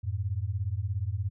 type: beating tone pair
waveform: sine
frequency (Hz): 89.5 / 106.5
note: F2 / G#2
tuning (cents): +43 / +44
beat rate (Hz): 17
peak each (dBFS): -31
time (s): 0.03-1.3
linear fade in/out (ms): 20
effects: none